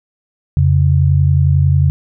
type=tone pair together; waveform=sine; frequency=87.31 / 138.39 Hz; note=F2 / C#3; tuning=0 / -3 cents; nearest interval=minor sixth; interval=797 cents; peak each=-11 dBFS; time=0.57-1.9 s; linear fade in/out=0 ms; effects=none